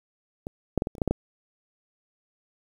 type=clicks; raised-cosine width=2 ms; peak=-20 / -8 / -11 / -16 / -30 / -26 / -9 / -10 / -9 dBFS; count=9; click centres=0.469 / 0.777 / 0.821 / 0.871 / 0.952 / 0.982 / 1.018 / 1.077 / 1.11 s; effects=8-bit